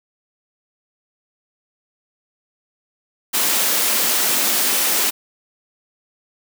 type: high-pass noise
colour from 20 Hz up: white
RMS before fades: -18 dBFS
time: 3.33-5.11 s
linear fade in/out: 20 ms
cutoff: 180 Hz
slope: 96 dB/octave
effects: none